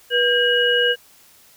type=tone cluster; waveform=sine; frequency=485 / 1605 / 2907 Hz; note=B4 / G6 / F#7; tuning=-31 / +40 / -31 cents; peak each=-19 dBFS; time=0.1-0.96 s; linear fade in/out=50 ms; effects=white hiss -51 dBFS RMS until 1.56 s